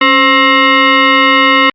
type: tone with frequency modulation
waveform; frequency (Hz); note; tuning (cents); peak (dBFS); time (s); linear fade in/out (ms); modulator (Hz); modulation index
sine; 522; C5; -4; -5; 0.01-1.7; 5; 797; 3
effects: Opus 48 kbps